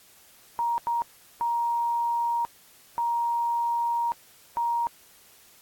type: tone bursts at uneven times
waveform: sine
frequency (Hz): 940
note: A#5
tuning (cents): +14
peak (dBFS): -23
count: 5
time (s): 0.59-0.78 / 0.87-1.02 / 1.41-2.45 / 2.98-4.12 / 4.57-4.87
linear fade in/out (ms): 0
effects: white hiss -55 dBFS RMS until 5.61 s + AAC 64 kbps